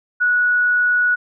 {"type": "tone", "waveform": "sine", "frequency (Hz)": 1466, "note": "F#6", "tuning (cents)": -16, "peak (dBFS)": -13, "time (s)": [0.2, 1.16], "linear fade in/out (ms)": 20, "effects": []}